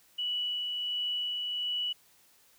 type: tone with tremolo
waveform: sine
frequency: 2949 Hz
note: F#7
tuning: 6 cents flat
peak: -29 dBFS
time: 0.18-1.93 s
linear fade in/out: 10 ms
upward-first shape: sine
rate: 1.4 Hz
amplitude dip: 25%
effects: white hiss -63 dBFS RMS until 2.58 s